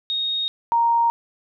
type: tone pair in turn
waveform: sine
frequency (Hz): 3729 / 932.2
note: A#7 / A#5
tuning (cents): 0 / 0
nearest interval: 2 octaves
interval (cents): 2400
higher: first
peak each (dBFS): -21 / -15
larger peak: second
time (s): 0.1-0.48 / 0.72-1.1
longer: neither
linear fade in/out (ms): 0
effects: none